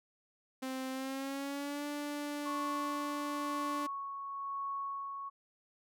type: tone with pitch glide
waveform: sawtooth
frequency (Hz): 261.6 to 291.9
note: C4 to D4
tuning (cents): 0 to -10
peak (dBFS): -33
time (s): 0.62-3.87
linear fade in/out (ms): 10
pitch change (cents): +190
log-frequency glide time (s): 0.91-1.86
type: tone with tremolo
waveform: sine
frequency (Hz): 1107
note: C#6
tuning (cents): -3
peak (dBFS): -35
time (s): 2.45-5.3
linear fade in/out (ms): 20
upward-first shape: sine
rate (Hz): 1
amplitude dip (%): 40
effects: none

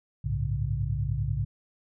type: tone cluster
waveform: sine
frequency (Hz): 62.4 / 98.8 / 109.1 / 140.8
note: B1 / G2 / A2 / C#3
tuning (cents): +19 / +14 / -14 / +27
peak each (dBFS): -32 / -33 / -30 / -31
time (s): 0.24-1.45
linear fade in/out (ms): 10
effects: none

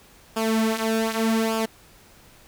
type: tone with flanger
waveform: sawtooth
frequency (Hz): 222.9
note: A3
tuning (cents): +23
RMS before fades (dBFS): -23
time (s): 0.36-1.66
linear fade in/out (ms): 10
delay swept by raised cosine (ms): 0.49 to 5.49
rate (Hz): 0.84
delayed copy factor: -0.7
effects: pink hiss -52 dBFS RMS until 2.47 s

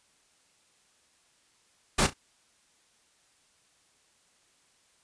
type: noise with echo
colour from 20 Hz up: pink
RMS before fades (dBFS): -23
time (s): 1.98-2.07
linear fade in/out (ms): 10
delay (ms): 34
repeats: 2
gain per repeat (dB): -13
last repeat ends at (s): 2.138
effects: white hiss -66 dBFS RMS until 5.03 s + resampled to 22050 Hz

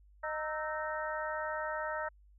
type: harmonic tone with a mistuned harmonic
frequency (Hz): 308.6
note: D#4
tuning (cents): -14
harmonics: 2 / 3 / 4 / 5 / 6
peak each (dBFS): -38 / -40 / -41 / -42 / -43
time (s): 0.23-2.09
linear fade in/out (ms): 10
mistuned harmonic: 4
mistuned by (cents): +100
effects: added 50 Hz sine -58 dBFS peak until 2.38 s

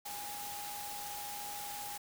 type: tone in noise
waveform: sine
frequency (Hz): 822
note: G#5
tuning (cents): -18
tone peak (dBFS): -44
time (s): 0.05-1.98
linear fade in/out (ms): 10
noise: white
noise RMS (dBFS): -44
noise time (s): 0.05-1.98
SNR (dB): -3
effects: none

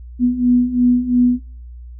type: beating tone pair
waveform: sine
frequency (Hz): 244.2 / 247.1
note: B3 / B3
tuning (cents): -19 / +1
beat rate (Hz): 2.9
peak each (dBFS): -17 / -13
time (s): 0.19-1.4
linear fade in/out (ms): 50
effects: noise-tail reverb RT60 0.4 s tail -21 dB re dry + added 60 Hz sine -32 dBFS peak until 1.99 s

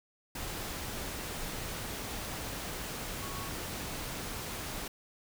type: tone in noise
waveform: sine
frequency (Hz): 1108.7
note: C#6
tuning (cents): 0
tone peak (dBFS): -44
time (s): 3.22-3.49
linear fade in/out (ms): 5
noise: pink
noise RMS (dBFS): -39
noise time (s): 0.35-4.88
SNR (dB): -8
effects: none

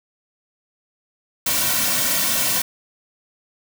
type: noise with comb filter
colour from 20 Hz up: white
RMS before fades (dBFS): -20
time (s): 1.46-2.62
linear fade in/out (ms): 5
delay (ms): 2.4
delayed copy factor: -0.9
effects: none

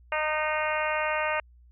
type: harmonic tone with a mistuned harmonic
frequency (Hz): 307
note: D#4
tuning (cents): -23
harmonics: 2 / 3 / 4 / 5 / 6 / 7 / 8 / 9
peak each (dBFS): -30 / -32 / -33 / -34 / -35 / -35 / -36 / -37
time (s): 0.12-1.4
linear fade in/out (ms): 2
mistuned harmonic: 6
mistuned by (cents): +18
effects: added 60 Hz sine -52 dBFS peak until 1.71 s

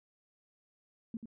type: tone with echo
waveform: sine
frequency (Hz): 227.6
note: A#3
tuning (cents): -41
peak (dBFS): -35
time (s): 1.14-1.17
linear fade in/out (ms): 2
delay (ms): 87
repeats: 1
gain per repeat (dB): -7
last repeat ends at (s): 1.257
effects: none

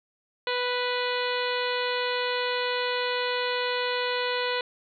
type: harmonic tone with a mistuned harmonic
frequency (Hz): 493.9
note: B4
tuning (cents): 0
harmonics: 1 / 2 / 3 / 4 / 5 / 6 / 7 / 8 / 9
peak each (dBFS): -29 / -32 / -34 / -35 / -36 / -37 / -37 / -38 / -39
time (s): 0.47-4.61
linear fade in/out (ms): 2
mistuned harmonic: 9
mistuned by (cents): -68
effects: none

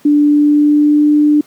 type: tone with pitch glide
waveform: sine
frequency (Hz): 293.7 to 297.5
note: D4 to D4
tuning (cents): 0 to +22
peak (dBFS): -6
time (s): 0.05-1.41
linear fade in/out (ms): 5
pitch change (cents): +22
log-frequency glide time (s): 0.26-1.11
effects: pink hiss -47 dBFS RMS until 1.46 s + high-pass 150 Hz 12 dB/octave

